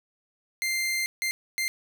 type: tone bursts at uneven times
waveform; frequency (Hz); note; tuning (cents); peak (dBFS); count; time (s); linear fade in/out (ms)
sawtooth; 2093; C7; 0; -22; 3; 0.62-1.06 / 1.22-1.31 / 1.58-1.68; 0
effects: none